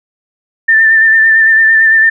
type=tone with vibrato; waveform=sine; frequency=1785 Hz; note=A6; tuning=24 cents sharp; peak=-4 dBFS; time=0.68-2.1 s; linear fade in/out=10 ms; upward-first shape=sine; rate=8.9 Hz; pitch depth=27 cents each way; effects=none